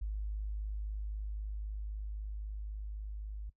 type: tone with level ramp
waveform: sine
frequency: 51.91 Hz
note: G#1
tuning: in tune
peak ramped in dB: -34 to -39 dBFS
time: 0.01-3.5 s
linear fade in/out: 10 ms
effects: noise-tail reverb RT60 0.1 s tail -19 dB re dry